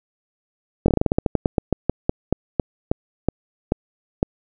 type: slowing click train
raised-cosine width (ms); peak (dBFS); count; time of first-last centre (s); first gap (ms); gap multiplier
2; -3; 22; 0.86-4.229; 22; 1.17
effects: none